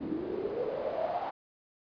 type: noise with band-pass filter sweep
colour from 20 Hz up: pink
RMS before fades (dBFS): -34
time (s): 0-1.31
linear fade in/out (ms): 20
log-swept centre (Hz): 290 to 810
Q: 6.5
effects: resampled to 11025 Hz